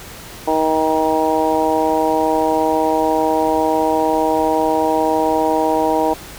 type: harmonic tone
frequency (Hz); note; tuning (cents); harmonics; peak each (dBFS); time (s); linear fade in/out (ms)
157.9; D#3; +26; 2 / 3 / 4 / 5 / 6; -20 / -20 / -20 / -20 / -20; 0.47-6.14; 10
effects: pink hiss -35 dBFS RMS until 6.38 s